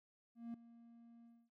triangle tone with ADSR envelope, 233.1 Hz, A#3, in tune, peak -40 dBFS, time 0.35-1.5 s, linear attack 190 ms, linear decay 4 ms, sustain -17 dB, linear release 250 ms, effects none

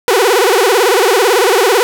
sawtooth tone with vibrato, 430 Hz, A4, 40 cents flat, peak -4 dBFS, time 0.08-1.83 s, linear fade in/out 0 ms, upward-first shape sine, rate 18 Hz, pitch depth 280 cents each way, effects none

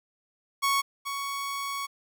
sawtooth tone pair in turn, 1108.7 / 1114.7 Hz, C#6 / C#6, 0 / +9 cents, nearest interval unison, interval 9 cents, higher second, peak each -19 / -27 dBFS, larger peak first, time 0.62-0.82 / 1.05-1.87 s, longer second, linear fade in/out 20 ms, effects none

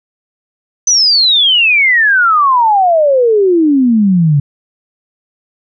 sine exponential sweep, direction down, 6130 to 138.59 Hz, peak -6 dBFS, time 0.87-4.4 s, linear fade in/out 5 ms, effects none

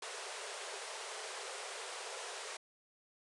pink band-pass noise, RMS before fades -45 dBFS, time 0.02-2.57 s, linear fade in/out 5 ms, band 390 to 10000 Hz, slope 96 dB/octave, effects none

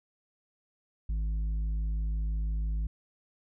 sine tone with tanh clipping, 53 Hz, G#1, 36 cents sharp, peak -29 dBFS, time 1.09-2.87 s, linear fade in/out 5 ms, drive 6 dB, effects none

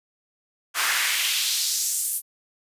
pink noise with high-pass filter sweep, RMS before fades -24 dBFS, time 0.74-2.22 s, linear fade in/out 50 ms, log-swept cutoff 1200 to 11000 Hz, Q 1.8, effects resampled to 32000 Hz

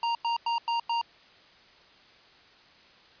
square tone bursts, 932.3 Hz, A#5, in tune, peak -26 dBFS, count 5, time 0.03-1.014 s, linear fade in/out 2 ms, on 120 ms, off 96 ms, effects white hiss -56 dBFS RMS until 3.2 s + resampled to 11025 Hz

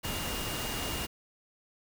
sine tone in noise, 2834 Hz, F7, 25 cents sharp, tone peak -41 dBFS, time 0.03-1.07 s, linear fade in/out 20 ms, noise pink, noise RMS -35 dBFS, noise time 0.03-1.07 s, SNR -9 dB, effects none

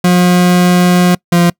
40% pulse tone pair in turn, 178.7 / 173.31 Hz, F3 / F3, +40 / -13 cents, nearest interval minor second, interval 53 cents, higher first, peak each -5 dBFS, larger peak neither, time 0.04-1.15 / 1.32-1.5 s, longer first, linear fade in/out 5 ms, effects noise-tail reverb RT60 0.1 s tail -26 dB re dry

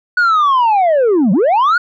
sine linear two-way sweep, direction down then up, 1480 to 170 to 1480 Hz, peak -6 dBFS, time 0.17-1.78 s, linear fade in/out 5 ms, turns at 1.32 s, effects tanh soft clip ceiling -8 dBFS

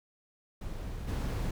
brown noise with level steps, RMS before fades -39 / -32 dBFS, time 0.61-1.51 s, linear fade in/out 5 ms, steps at 1.07 s, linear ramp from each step 20 ms, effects none

